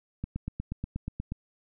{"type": "click train", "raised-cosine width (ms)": 5, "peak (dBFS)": -20, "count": 10, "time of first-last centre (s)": [0.24, 1.32], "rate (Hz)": 8.33, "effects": []}